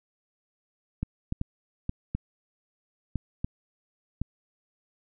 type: clicks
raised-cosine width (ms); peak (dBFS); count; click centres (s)
5; -16; 8; 1.03 / 1.324 / 1.414 / 1.894 / 2.15 / 3.157 / 3.445 / 4.216
effects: none